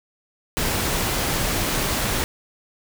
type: noise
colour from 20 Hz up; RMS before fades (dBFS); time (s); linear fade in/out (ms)
pink; -23; 0.57-2.24; 0
effects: none